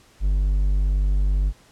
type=tone; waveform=triangle; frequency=49 Hz; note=G1; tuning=in tune; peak=-15 dBFS; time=0.2-1.53 s; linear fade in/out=50 ms; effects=pink hiss -54 dBFS RMS until 1.71 s + low-pass 10000 Hz 12 dB/octave